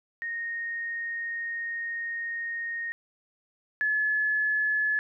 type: tone pair in turn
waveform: sine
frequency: 1857 / 1714 Hz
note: A#6 / A6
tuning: -7 / -46 cents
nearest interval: minor second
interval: 139 cents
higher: first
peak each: -30 / -23 dBFS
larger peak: second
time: 0.22-2.92 / 3.81-4.99 s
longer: first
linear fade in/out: 0 ms
effects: none